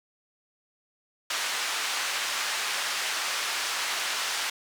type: band-pass noise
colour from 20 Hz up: pink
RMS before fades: -30 dBFS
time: 1.3-4.5 s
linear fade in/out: 5 ms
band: 1200 to 7300 Hz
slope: 12 dB/octave
effects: none